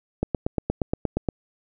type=click train; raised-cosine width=2 ms; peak=-9 dBFS; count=10; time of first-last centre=0.23-1.288 s; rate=8.51 Hz; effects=none